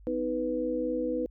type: tone cluster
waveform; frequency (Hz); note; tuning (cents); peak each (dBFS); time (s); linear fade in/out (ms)
sine; 252.8 / 316.5 / 494.3; B3 / D#4 / B4; +41 / +30 / +1; -34 / -32 / -30; 0.07-1.26; 0
effects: added 50 Hz sine -49 dBFS peak until 1.3 s